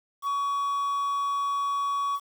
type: tone with quantisation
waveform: triangle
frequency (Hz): 1125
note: C#6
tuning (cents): +25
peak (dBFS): -23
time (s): 0.22-2.2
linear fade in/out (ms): 50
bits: 8
effects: none